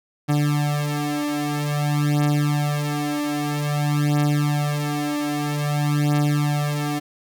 30% pulse beating tone pair, 146.83 / 147.34 Hz, D3 / D3, 0 / +6 cents, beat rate 0.51 Hz, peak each -20 / -20 dBFS, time 0.28-7 s, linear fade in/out 20 ms, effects none

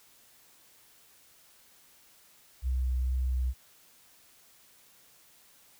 sine tone with vibrato, 63.5 Hz, B1, 49 cents sharp, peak -26 dBFS, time 2.62-3.54 s, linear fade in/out 50 ms, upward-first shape sine, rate 2.3 Hz, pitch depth 12 cents each way, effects white hiss -60 dBFS RMS until 5.79 s

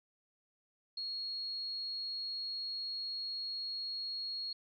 sine tone, 4304 Hz, C8, 48 cents sharp, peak -37 dBFS, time 0.97-4.53 s, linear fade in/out 5 ms, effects none

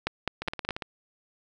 two click trains, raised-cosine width 0.3 ms, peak -10 / -17 dBFS, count 4 / 8, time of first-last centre 0.07-0.69 / 0.42-0.822 s, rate 4.84 / 17.4 Hz, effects none

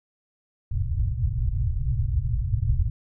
white low-pass noise, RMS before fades -24 dBFS, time 0.71-2.9 s, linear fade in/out 5 ms, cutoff 130 Hz, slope 96 dB/octave, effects none

